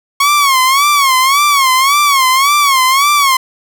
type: tone with vibrato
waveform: sawtooth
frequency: 1100 Hz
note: C#6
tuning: 14 cents flat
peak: -4 dBFS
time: 0.2-3.37 s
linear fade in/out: 5 ms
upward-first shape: sine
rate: 1.8 Hz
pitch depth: 120 cents each way
effects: none